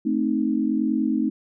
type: chord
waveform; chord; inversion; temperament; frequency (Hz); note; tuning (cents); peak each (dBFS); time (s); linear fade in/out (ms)
sine; A diminished; none; equal; 220 / 261.6 / 311.1; A3 / C4 / Eb4; 0 / 0 / 0; -24; 0.05-1.3; 10
effects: none